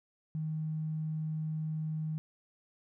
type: tone with tanh clipping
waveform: triangle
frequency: 156.4 Hz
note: D#3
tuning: 9 cents sharp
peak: -32 dBFS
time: 0.35-2.18 s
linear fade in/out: 0 ms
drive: 3 dB
effects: none